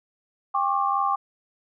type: tone cluster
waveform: sine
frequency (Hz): 797 / 1086 / 1170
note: G5 / C#6 / D6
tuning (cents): +28 / -36 / -7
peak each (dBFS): -25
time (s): 0.54-1.16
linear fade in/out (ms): 10
effects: none